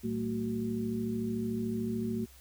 sine tone cluster, 112.5 / 192.5 / 226.1 / 372.6 Hz, A2 / G3 / A3 / F#4, +39 / -31 / +47 / +12 cents, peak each -40 / -40 / -32 / -38 dBFS, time 0.03-2.26 s, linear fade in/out 20 ms, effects added 64 Hz sine -55 dBFS peak until 2.4 s + white hiss -58 dBFS RMS until 2.4 s

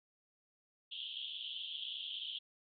pink band-pass noise, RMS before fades -44 dBFS, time 0.91-2.39 s, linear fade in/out 10 ms, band 3000 to 3500 Hz, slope 96 dB/octave, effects none

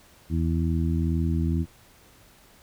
harmonic tone, 82.1 Hz, E2, 6 cents flat, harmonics 1 / 2 / 3 / 4, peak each -24 / -27 / -30 / -33 dBFS, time 0.29-1.66 s, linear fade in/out 50 ms, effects pink hiss -55 dBFS RMS until 2.62 s

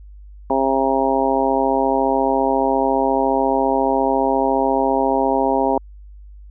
harmonic tone, 134.4 Hz, C3, 47 cents sharp, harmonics 2 / 3 / 4 / 5 / 6 / 7, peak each -22 / -22 / -22 / -22 / -22 / -22 dBFS, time 0.5-5.78 s, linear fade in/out 2 ms, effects added 50 Hz sine -37 dBFS peak until 6.5 s

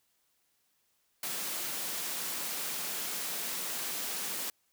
white high-pass noise, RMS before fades -36 dBFS, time 1.23-4.5 s, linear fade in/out 2 ms, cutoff 150 Hz, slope 48 dB/octave, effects white hiss -74 dBFS RMS until 4.72 s

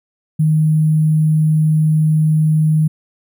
sine tone with sample-and-hold, 155.56 Hz, D#3, in tune, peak -10 dBFS, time 0.39-2.88 s, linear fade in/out 10 ms, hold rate 11025 Hz, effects none

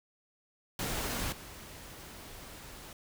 pink noise with level steps, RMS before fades -35 / -48 dBFS, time 0.79-2.93 s, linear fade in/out 2 ms, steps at 1.32 s, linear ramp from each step 5 ms, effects none

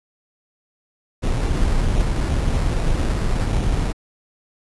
brown noise with sample-and-hold, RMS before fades -19 dBFS, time 1.22-3.93 s, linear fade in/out 20 ms, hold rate 3150 Hz, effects resampled to 24000 Hz

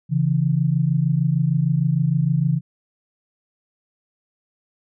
sine tone pair together, 137.5 / 164.06 Hz, C#3 / E3, -14 / -8 cents, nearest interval minor third, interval 306 cents, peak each -19 dBFS, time 0.09-2.61 s, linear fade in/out 50 ms, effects none

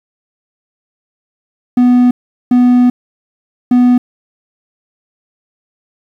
triangle tone bursts at uneven times, 246.9 Hz, B3, in tune, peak -3 dBFS, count 3, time 1.77-2.11 / 2.51-2.9 / 3.71-3.98 s, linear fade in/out 5 ms, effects 7-bit

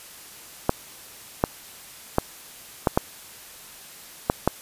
clicks, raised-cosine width 1 ms, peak -3 dBFS, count 7, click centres 0.694 / 1.439 / 2.184 / 2.872 / 2.975 / 4.299 / 4.476 s, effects white hiss -44 dBFS RMS until 4.61 s + resampled to 32000 Hz

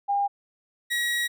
sine / 30% pulse tone pair in turn, 805 / 1908.6 Hz, G5 / A#6, +46 / +40 cents, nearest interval octave + minor third, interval 1494 cents, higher second, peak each -21 dBFS, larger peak neither, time 0.08-0.28 / 0.9-1.28 s, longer second, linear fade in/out 20 ms, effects none

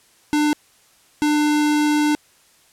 square tone pair in turn, 298.7 / 298.7 Hz, D4 / D4, +29 / +29 cents, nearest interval unison, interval 0 cents, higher neither, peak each -16 dBFS, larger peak neither, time 0.33-0.53 / 1.22-2.15 s, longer second, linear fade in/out 0 ms, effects white hiss -55 dBFS RMS until 2.72 s + low-pass 11000 Hz 12 dB/octave

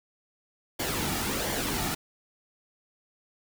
pink noise with flanger, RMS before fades -30 dBFS, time 0.79-1.95 s, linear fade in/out 10 ms, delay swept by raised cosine 0.76 to 1.96 ms, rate 1.4 Hz, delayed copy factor -0.55, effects none

